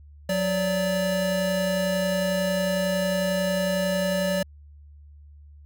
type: tone pair together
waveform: square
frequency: 182.65 / 579 Hz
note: F#3 / D5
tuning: -22 / -25 cents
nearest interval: octave + minor sixth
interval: 1997 cents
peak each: -27 / -25 dBFS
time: 0.29-4.43 s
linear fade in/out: 5 ms
effects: added 73 Hz sine -45 dBFS peak until 5.65 s